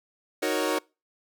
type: chord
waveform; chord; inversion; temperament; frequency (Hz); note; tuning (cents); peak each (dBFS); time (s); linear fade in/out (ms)
sawtooth; D# minor seventh; none; equal; 311.1 / 370 / 466.2 / 554.4; D#4 / F#4 / A#4 / C#5; 0 / 0 / 0 / 0; -26; 0.42-0.79; 10
effects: noise-tail reverb RT60 0.3 s tail -26 dB re dry